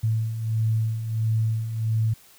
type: beating tone pair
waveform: sine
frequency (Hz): 110 / 111.5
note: A2 / A2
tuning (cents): 0 / +23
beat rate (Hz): 1.5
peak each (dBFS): -29 / -22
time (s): 0.03-2.14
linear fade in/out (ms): 10
effects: white hiss -53 dBFS RMS until 2.38 s